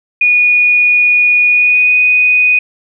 sine tone with pitch glide, 2456 to 2486 Hz, D#7 to D#7, -23 to -2 cents, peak -6 dBFS, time 0.21-2.59 s, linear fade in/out 5 ms, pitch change +21 cents, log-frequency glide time 1.49-1.96 s, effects none

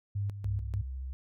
sine tone with tremolo, 100.8 Hz, G2, 49 cents sharp, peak -29 dBFS, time 0.15-0.82 s, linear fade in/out 10 ms, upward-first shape square, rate 3.4 Hz, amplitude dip 65%
sine tone with vibrato, 65.41 Hz, C2, in tune, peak -35 dBFS, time 0.44-1.13 s, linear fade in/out 0 ms, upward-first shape sine, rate 14 Hz, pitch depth 26 cents each way
effects none

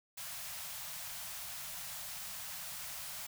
white band-stop noise, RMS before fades -44 dBFS, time 0.17-3.27 s, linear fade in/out 10 ms, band 200 to 570 Hz, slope 96 dB/octave, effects none

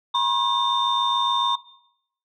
sine tone cluster, 965 / 1072 / 3621 Hz, B5 / C6 / A7, -40 / +42 / +49 cents, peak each -22 dBFS, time 0.14-1.56 s, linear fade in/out 10 ms, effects noise-tail reverb RT60 0.7 s tail -17 dB re dry + tanh soft clip ceiling -12 dBFS

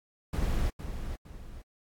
brown noise with echo, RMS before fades -28 dBFS, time 0.33-0.7 s, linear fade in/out 5 ms, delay 460 ms, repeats 2, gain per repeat -8 dB, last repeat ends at 1.62 s, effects AAC 64 kbps

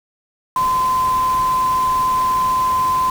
sine tone in noise, 1027 Hz, C6, 33 cents flat, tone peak -14 dBFS, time 0.56-3.1 s, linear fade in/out 2 ms, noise pink, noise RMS -31 dBFS, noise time 0.56-3.1 s, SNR +14 dB, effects none

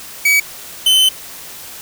45% pulse tone pair in turn, 2274 / 3049 Hz, C#7 / G7, +44 / -49 cents, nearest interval perfect fourth, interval 507 cents, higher second, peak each -9 / -8 dBFS, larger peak second, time 0.25-0.4 / 0.86-1.09 s, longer second, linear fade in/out 5 ms, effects white hiss -33 dBFS RMS until 1.81 s

